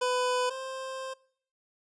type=tone pair in turn; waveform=25% pulse; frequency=500 / 526.2 Hz; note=B4 / C5; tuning=+21 / +10 cents; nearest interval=minor second; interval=89 cents; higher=second; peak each=-22 / -32 dBFS; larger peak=first; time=0.01-0.5 / 0.5-1.14 s; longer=second; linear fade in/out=10 ms; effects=noise-tail reverb RT60 0.6 s tail -23 dB re dry + resampled to 22050 Hz